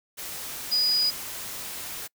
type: tone in noise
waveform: sine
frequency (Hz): 4931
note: D#8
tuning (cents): -16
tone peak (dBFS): -20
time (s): 0.71-1.11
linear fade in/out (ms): 20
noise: white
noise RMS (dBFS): -36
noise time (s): 0.17-2.08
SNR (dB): +13
effects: noise-tail reverb RT60 0.1 s tail -26 dB re dry